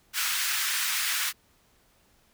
pink high-pass noise, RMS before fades -28 dBFS, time 0.13-1.33 s, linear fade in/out 50 ms, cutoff 1400 Hz, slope 24 dB/octave, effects pink hiss -64 dBFS RMS until 2.33 s

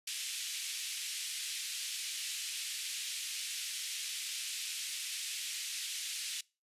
pink band-pass noise, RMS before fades -40 dBFS, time 0.07-6.41 s, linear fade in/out 5 ms, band 2500 to 11000 Hz, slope 24 dB/octave, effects noise-tail reverb RT60 0.3 s tail -24 dB re dry + resampled to 32000 Hz

